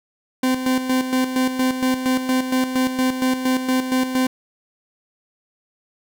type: tone with tremolo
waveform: 40% pulse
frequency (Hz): 257.6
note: C4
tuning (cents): -27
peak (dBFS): -15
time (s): 0.43-4.27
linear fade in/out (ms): 5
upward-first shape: square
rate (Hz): 4.3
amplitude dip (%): 60
effects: none